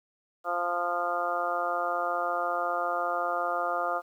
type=harmonic tone; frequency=174.61 Hz; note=F3; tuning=in tune; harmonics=2 / 3 / 4 / 5 / 6 / 7 / 8; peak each=-41 / -34 / -31 / -38 / -40 / -31 / -36 dBFS; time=0.44-4.02 s; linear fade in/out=50 ms; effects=10-bit